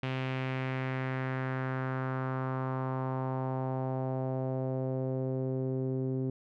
sawtooth tone with low-pass filter sweep, 130.81 Hz, C3, in tune, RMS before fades -33 dBFS, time 0.03-6.3 s, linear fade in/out 2 ms, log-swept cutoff 2800 to 350 Hz, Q 2.3, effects none

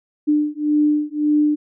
sine beating tone pair, 297.9 / 299.7 Hz, D4 / D4, +25 / +35 cents, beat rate 1.8 Hz, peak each -18 / -18 dBFS, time 0.27-1.56 s, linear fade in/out 20 ms, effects none

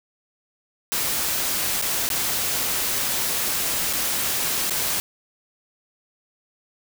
white noise with dropouts, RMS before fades -24 dBFS, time 0.92-5 s, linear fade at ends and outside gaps 0 ms, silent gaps 1.815-1.823 / 2.09-2.102 / 3.929-3.934 / 4.697-4.707 s, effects none

